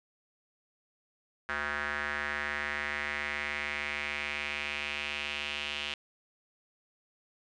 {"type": "tone with band-pass filter sweep", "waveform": "square", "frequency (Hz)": 73.42, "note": "D2", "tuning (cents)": 0, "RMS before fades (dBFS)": -35, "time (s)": [1.49, 5.94], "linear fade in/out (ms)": 0, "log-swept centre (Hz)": [1600, 2900], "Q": 3.8, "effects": ["resampled to 22050 Hz"]}